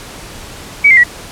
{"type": "tone with pitch steps", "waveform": "sine", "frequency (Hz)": [2273, 2096, 1933.6], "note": ["C#7", "C7", "B6"], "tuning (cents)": [43, 2, -37], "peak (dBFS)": -3, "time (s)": [0.84, 1.038], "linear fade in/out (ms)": 10, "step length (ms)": 66, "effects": ["pink hiss -31 dBFS RMS until 1.31 s", "low-pass 11000 Hz 12 dB/octave"]}